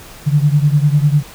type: beating tone pair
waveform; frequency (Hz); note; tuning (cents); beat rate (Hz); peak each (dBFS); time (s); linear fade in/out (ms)
sine; 143.7 / 153.7; D3 / D#3; -37 / -21; 10; -11 / -14; 0.26-1.23; 20
effects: pink hiss -37 dBFS RMS until 1.34 s